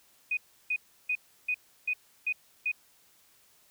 sine tone bursts, 2489 Hz, D#7, in tune, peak -26 dBFS, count 7, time 0.31-2.717 s, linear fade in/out 5 ms, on 61 ms, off 330 ms, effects white hiss -63 dBFS RMS until 3.7 s

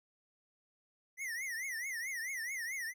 square tone with vibrato, 1975.5 Hz, B6, in tune, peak -38 dBFS, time 1.17-2.94 s, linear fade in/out 50 ms, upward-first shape triangle, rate 4.6 Hz, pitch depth 210 cents each way, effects none

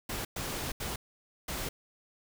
pink noise bursts at uneven times, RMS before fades -36 dBFS, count 4, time 0.09-0.25 / 0.36-0.72 / 0.8-0.96 / 1.48-1.69 s, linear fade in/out 5 ms, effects none

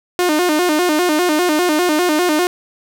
sawtooth tone with vibrato, 330 Hz, E4, 2 cents sharp, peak -9 dBFS, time 0.19-2.47 s, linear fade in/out 0 ms, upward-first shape square, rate 5 Hz, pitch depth 140 cents each way, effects none

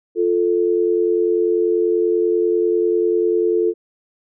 sine tone pair together, 349.8 / 440 Hz, F4 / A4, +3 / 0 cents, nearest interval major third, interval 397 cents, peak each -17 dBFS, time 0.15-3.74 s, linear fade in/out 50 ms, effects none

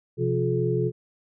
sine tone cluster, 129.6 / 174.1 / 356.7 / 428.3 Hz, C3 / F3 / F4 / A4, -16 / -5 / +37 / -47 cents, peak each -25 / -30 / -28 / -26 dBFS, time 0.17-0.92 s, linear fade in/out 50 ms, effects none

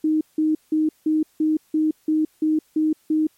sine tone bursts, 311.1 Hz, D#4, in tune, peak -16 dBFS, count 10, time 0.04-3.27 s, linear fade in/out 5 ms, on 170 ms, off 170 ms, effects white hiss -61 dBFS RMS until 3.37 s + MP3 64 kbps

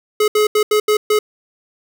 square tone bursts at uneven times, 424 Hz, G#4, 36 cents sharp, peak -12 dBFS, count 6, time 0.2-0.28 / 0.35-0.47 / 0.55-0.63 / 0.71-0.8 / 0.88-0.97 / 1.1-1.19 s, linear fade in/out 5 ms, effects none

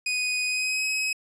sawtooth tone with pitch glide, 2489 to 2547 Hz, D#7 to D#7, 0 to +40 cents, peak -21 dBFS, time 0.06-1.13 s, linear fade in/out 5 ms, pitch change +40 cents, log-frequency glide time 0.45-0.85 s, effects resampled to 22050 Hz

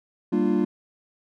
triangle chord, G minor seventh, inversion none, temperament equal with one note detuned, 196 / 233.1 / 298.5 / 349.2 Hz, G3 / Bb3 / D4 / F4, 0 / 0 / +28 / 0 cents, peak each -23 dBFS, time 0.32-0.65 s, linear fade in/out 10 ms, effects none

